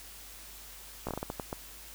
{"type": "slowing click train", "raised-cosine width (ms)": 1, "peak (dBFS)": -20, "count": 9, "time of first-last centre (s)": [1.07, 1.529], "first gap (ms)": 16, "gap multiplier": 1.35, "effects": ["added 50 Hz sine -54 dBFS peak until 1.94 s", "white hiss -49 dBFS RMS until 1.94 s"]}